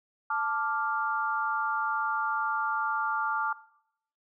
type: chord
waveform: sine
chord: D minor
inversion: second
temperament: equal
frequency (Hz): 880 / 1174.7 / 1396.9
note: A5 / D6 / F6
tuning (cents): 0 / 0 / 0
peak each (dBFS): -31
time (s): 0.3-3.53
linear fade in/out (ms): 5
effects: noise-tail reverb RT60 0.7 s tail -18 dB re dry